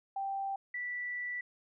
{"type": "tone pair in turn", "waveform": "sine", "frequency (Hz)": [784, 1964.7], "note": ["G5", "B6"], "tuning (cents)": [0, -10], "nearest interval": "octave + major third", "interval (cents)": 1590, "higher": "second", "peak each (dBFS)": [-33, -35], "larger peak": "first", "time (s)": [[0.16, 0.56], [0.74, 1.41]], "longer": "second", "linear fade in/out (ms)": 5, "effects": []}